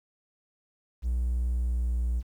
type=tone with pitch glide; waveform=triangle; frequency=60.7 to 59.9 Hz; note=B1 to A#1; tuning=-29 to +48 cents; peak=-22 dBFS; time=1.02-2.23 s; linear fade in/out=50 ms; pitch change=-23 cents; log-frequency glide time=1.49-1.99 s; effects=tanh soft clip ceiling -19 dBFS + 10-bit